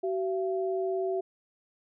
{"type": "tone pair together", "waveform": "sine", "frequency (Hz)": [379.5, 678], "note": ["F#4", "E5"], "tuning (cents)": [44, 49], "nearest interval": "minor seventh", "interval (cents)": 1005, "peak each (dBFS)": [-28, -33], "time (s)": [0.03, 1.21], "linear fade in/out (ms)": 10, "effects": []}